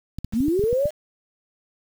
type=clicks; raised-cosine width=5 ms; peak=-18 dBFS; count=9; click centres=0.186 / 0.246 / 0.337 / 0.405 / 0.483 / 0.594 / 0.639 / 0.729 / 0.856 s
type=linear sweep; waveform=sine; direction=up; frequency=196 to 622.3 Hz; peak=-18 dBFS; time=0.32-0.91 s; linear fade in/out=50 ms
effects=7-bit